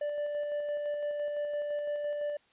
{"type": "tone with tremolo", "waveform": "triangle", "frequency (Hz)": 587.3, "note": "D5", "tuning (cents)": 0, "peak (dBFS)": -28, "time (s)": [0.01, 2.37], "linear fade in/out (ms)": 5, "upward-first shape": "square", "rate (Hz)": 5.9, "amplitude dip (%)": 25, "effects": ["white hiss -66 dBFS RMS until 2.52 s", "resampled to 8000 Hz"]}